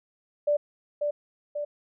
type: tone with echo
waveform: sine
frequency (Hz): 587.3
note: D5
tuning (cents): 0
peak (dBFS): -20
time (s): 0.47-0.57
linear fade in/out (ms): 10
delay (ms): 540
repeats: 2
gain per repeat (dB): -4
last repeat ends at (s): 1.65
effects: none